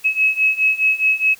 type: beating tone pair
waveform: sine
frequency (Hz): 2568 / 2572.8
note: E7 / E7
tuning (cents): -46 / -43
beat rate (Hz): 4.8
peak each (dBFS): -18 / -16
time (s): 0.04-1.35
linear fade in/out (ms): 20
effects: white hiss -46 dBFS RMS until 1.39 s